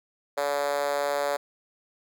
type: tone with high-pass filter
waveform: 5% pulse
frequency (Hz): 143.3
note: D3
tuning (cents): -42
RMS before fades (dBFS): -27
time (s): 0.37-1.37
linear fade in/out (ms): 10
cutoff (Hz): 540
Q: 4.4
effects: none